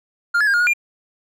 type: tone with pitch steps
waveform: triangle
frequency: 1405 / 1703 / 1610 / 1424 / 1448 / 2399 Hz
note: F6 / G#6 / G6 / F6 / F#6 / D7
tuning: +10 / +43 / +46 / +33 / -38 / +36 cents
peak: -12 dBFS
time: 0.34-0.736 s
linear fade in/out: 10 ms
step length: 66 ms
effects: none